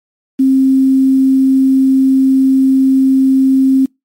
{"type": "tone with quantisation", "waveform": "sine", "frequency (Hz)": 265.5, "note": "C4", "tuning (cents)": 25, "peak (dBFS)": -6, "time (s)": [0.39, 3.86], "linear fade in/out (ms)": 10, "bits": 6, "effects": ["noise-tail reverb RT60 0.2 s tail -26 dB re dry", "MP3 64 kbps"]}